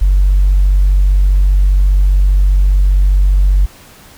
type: tone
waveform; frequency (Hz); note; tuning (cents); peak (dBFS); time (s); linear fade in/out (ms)
sine; 47.51; F#1; +47; -5; 0.01-3.66; 10
effects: tanh soft clip ceiling -3 dBFS + pink hiss -40 dBFS RMS until 4.17 s